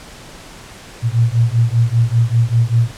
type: beating tone pair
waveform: sine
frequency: 114.1 / 119.2 Hz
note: A#2 / A#2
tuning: -37 / +39 cents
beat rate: 5.1 Hz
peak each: -14 / -14 dBFS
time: 1.02-2.92 s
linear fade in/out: 50 ms
effects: pink hiss -37 dBFS RMS until 2.97 s + low-pass 9000 Hz 12 dB/octave